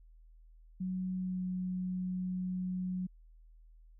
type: tone with pitch glide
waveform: sine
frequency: 185 to 183.3 Hz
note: F#3 to F#3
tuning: 0 to -16 cents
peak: -33 dBFS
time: 0.8-3.07 s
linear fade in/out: 10 ms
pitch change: -16 cents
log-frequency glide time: 1.16-1.42 s
effects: added 40 Hz sine -55 dBFS peak until 3.99 s